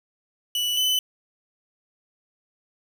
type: tone pair in turn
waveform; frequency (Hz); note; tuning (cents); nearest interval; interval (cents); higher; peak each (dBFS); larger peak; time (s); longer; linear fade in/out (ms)
40% pulse; 2960 / 3012; F#7 / F#7; 0 / +30; unison; 30; second; -22 / -19; second; 0.55-0.77 / 0.77-0.99; neither; 2
effects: 9-bit